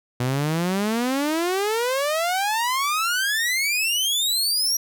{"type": "exponential sweep", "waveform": "sawtooth", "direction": "up", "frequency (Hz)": [121.1, 5790], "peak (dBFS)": -17, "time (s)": [0.2, 4.77], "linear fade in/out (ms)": 5, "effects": []}